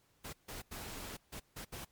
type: noise bursts at uneven times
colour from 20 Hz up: pink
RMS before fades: -45 dBFS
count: 6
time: 0.24-0.33 / 0.48-0.62 / 0.71-1.17 / 1.32-1.4 / 1.56-1.65 / 1.72-1.85 s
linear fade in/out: 10 ms
effects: pink hiss -72 dBFS RMS until 1.91 s + MP3 96 kbps